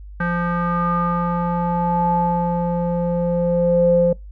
square tone with low-pass filter sweep, 173.4 Hz, F3, 12 cents flat, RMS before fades -19 dBFS, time 0.2-4.13 s, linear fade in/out 5 ms, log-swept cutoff 1500 to 490 Hz, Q 7.6, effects noise-tail reverb RT60 0.2 s tail -24 dB re dry + added 50 Hz sine -34 dBFS peak until 4.31 s

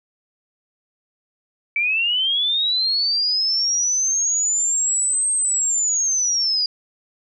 sine linear two-way sweep, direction up then down, 2296 to 8410 to 4811 Hz, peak -17 dBFS, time 1.76-6.66 s, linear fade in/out 2 ms, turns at 5.32 s, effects none

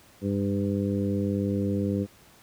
harmonic tone with a mistuned harmonic, 100 Hz, G2, 35 cents sharp, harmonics 1 / 2 / 3 / 4 / 5, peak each -29 / -27 / -31 / -34 / -34 dBFS, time 0.21-2.07 s, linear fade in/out 50 ms, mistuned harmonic 1, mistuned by -30 cents, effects pink hiss -55 dBFS RMS until 2.42 s + high-pass 60 Hz 12 dB/octave

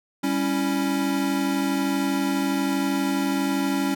square chord, C# diminished, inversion second, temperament equal, 196 / 277.2 / 329.6 Hz, G3 / C#4 / E4, 0 / 0 / 0 cents, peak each -29 / -24 / -30 dBFS, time 0.23-3.95 s, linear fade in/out 10 ms, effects none

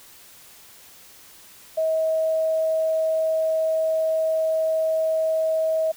sine tone, 639 Hz, D#5, 46 cents sharp, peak -19 dBFS, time 1.77-5.92 s, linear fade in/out 10 ms, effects white hiss -48 dBFS RMS until 5.96 s

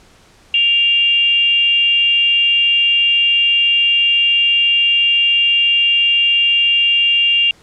sine tone with frequency modulation, 2794 Hz, F7, in tune, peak -10 dBFS, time 0.54-7.51 s, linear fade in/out 2 ms, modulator 467 Hz, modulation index 0.32, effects pink hiss -48 dBFS RMS until 7.62 s + low-pass 8000 Hz 12 dB/octave

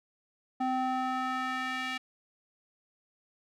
square tone with band-pass filter sweep, 257.9 Hz, C4, 25 cents flat, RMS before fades -32 dBFS, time 0.6-1.98 s, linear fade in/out 10 ms, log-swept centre 670 to 2400 Hz, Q 1.6, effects none

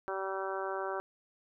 harmonic tone, 192.4 Hz, G3, 32 cents flat, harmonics 2 / 3 / 4 / 5 / 6 / 7 / 8, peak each -38 / -40 / -41 / -42 / -43 / -43 / -44 dBFS, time 0.08-1 s, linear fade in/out 0 ms, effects none

